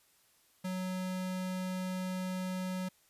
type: tone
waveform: square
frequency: 185 Hz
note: F#3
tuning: in tune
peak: -35 dBFS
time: 0.64-2.89 s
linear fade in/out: 10 ms
effects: white hiss -68 dBFS RMS until 3.09 s + resampled to 32000 Hz